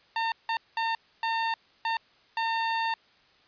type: tone bursts at uneven times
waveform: sawtooth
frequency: 907 Hz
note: A#5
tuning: 48 cents flat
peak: -22 dBFS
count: 6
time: 0.16-0.32 / 0.49-0.57 / 0.77-0.95 / 1.23-1.54 / 1.85-1.97 / 2.37-2.94 s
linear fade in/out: 2 ms
effects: white hiss -61 dBFS RMS until 3.47 s + resampled to 11025 Hz